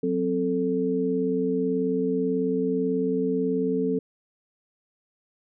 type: tone cluster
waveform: sine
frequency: 183.3 / 261.6 / 439.5 Hz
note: F#3 / C4 / A4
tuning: -16 / 0 / -2 cents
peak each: -29 / -26 / -25 dBFS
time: 0.03-3.99 s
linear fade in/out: 5 ms
effects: none